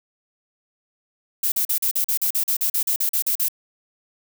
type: noise bursts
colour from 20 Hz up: violet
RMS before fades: -21 dBFS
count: 16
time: 1.43-3.485 s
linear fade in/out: 5 ms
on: 90 ms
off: 41 ms
effects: none